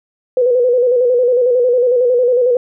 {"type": "tone with vibrato", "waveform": "sine", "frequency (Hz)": 493.9, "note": "B4", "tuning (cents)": 0, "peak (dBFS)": -9, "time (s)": [0.37, 2.57], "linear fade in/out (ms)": 2, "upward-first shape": "square", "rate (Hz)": 11, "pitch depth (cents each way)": 50, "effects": []}